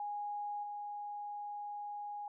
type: tone with level steps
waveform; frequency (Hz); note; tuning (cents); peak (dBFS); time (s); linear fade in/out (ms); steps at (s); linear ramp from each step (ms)
sine; 825; G#5; -12; -37 / -40; 0-2.28; 2; 0.63; 5
effects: none